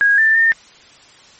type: tone with pitch steps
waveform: sine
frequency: 1642 / 1776 / 1815 Hz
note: G#6 / A6 / A#6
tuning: -20 / +16 / -47 cents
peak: -9 dBFS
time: 0.01-0.52 s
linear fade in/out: 0 ms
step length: 170 ms
effects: white hiss -45 dBFS RMS until 1.39 s + MP3 32 kbps